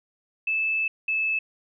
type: tone pair in turn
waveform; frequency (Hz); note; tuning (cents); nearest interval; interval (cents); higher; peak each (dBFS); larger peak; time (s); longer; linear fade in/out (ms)
sine; 2623 / 2613; E7 / E7; -9 / -16; unison; 7; first; -22 / -22; neither; 0.47-0.88 / 1.08-1.39; first; 5
effects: none